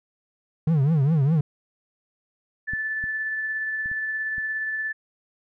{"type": "tone with vibrato", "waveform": "triangle", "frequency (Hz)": 148.8, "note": "D3", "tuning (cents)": 23, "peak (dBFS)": -15, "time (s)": [0.67, 1.41], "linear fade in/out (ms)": 5, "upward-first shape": "triangle", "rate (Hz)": 4.9, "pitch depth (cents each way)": 240}
{"type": "tone with tremolo", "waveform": "sine", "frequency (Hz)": 1750, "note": "A6", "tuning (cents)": -10, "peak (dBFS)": -24, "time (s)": [2.67, 4.93], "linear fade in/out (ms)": 20, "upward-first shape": "sine", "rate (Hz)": 17, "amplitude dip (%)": 25}
{"type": "clicks", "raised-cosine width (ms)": 5, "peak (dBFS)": [-22, -26, -31, -31, -30], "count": 5, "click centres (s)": [2.735, 3.04, 3.859, 3.915, 4.382]}
{"effects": []}